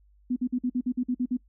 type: tone bursts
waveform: sine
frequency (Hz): 249.5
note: B3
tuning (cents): +18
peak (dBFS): -23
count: 10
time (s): 0.3-1.371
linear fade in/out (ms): 10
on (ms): 63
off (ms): 49
effects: noise-tail reverb RT60 0.1 s tail -22 dB re dry + added 50 Hz sine -57 dBFS peak until 1.48 s